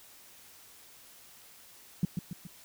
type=tone with echo; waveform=sine; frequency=174.9 Hz; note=F3; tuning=3 cents sharp; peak=-22 dBFS; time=2.03-2.05 s; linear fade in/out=2 ms; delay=140 ms; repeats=3; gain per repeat=-6 dB; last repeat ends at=2.47 s; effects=white hiss -55 dBFS RMS until 2.64 s